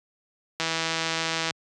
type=click train; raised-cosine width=0.2 ms; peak=-9 dBFS; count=149; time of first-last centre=0.6-1.508 s; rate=163 Hz; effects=high-pass 100 Hz 12 dB/octave + resampled to 24000 Hz